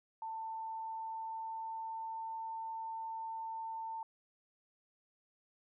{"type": "tone with pitch glide", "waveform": "sine", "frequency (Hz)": [892, 897.2], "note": ["A5", "A5"], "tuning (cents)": [23, 34], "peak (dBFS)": -39, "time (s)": [0.22, 4.03], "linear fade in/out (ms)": 2, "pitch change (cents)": 11, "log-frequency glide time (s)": [0.7, 2.33], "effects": []}